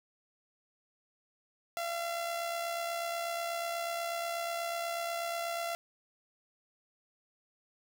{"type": "tone with amplitude modulation", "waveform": "sawtooth", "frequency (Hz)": 681, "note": "F5", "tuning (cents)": -44, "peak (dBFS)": -28, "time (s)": [1.77, 5.75], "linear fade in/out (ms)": 0, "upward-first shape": "sine", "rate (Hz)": 68.2, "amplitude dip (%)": 40, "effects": []}